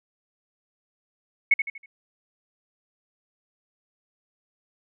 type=tone with echo; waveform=sine; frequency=2200 Hz; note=C#7; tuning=14 cents flat; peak=-13 dBFS; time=1.51-1.54 s; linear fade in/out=5 ms; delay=80 ms; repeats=4; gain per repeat=-8 dB; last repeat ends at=1.86 s; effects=none